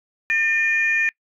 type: tone pair together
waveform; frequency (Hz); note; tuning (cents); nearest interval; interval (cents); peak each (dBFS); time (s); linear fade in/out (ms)
sine; 1806.2 / 2427; A6 / D#7; +45 / -44; perfect fourth; 511; -19; 0.3-1.09; 0
effects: noise-tail reverb RT60 0.1 s tail -25 dB re dry + tanh soft clip ceiling -10 dBFS

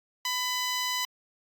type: tone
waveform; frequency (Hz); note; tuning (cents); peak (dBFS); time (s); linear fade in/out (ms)
10% pulse; 1000; B5; +21; -19; 0.25-1.05; 2
effects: AAC 64 kbps

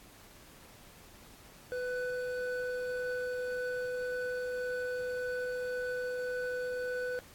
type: tone pair together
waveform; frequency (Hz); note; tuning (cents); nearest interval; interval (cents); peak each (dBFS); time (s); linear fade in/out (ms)
triangle; 498.6 / 1494; B4 / F#6; +16 / +16; octave + perfect fifth; 1900; -32 / -38; 1.72-7.19; 0
effects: pink hiss -56 dBFS RMS until 7.34 s + AAC 64 kbps

